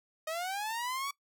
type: linear sweep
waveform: sawtooth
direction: up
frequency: 619 to 1141 Hz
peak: -30 dBFS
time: 0.27-1.11 s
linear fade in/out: 5 ms
effects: noise-tail reverb RT60 0.1 s tail -20 dB re dry